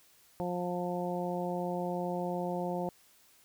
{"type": "harmonic tone", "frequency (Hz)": 177.3, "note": "F3", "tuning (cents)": 26, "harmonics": [1, 2, 3, 4, 5], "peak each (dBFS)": [-36, -38, -37, -39, -41], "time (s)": [0.4, 2.89], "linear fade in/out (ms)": 0, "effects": ["white hiss -63 dBFS RMS until 3.44 s"]}